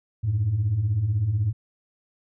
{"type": "beating tone pair", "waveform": "sine", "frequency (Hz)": [91.8, 107.8], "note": ["F#2", "A2"], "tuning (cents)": [-13, -35], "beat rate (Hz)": 16, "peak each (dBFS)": [-27, -20], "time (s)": [0.23, 1.53], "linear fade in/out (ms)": 20, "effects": ["tanh soft clip ceiling -16 dBFS"]}